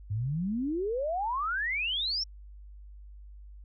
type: exponential sweep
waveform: sine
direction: up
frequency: 97 to 5588 Hz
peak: -28 dBFS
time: 0.1-2.24 s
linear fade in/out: 10 ms
effects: added 50 Hz sine -45 dBFS peak until 3.64 s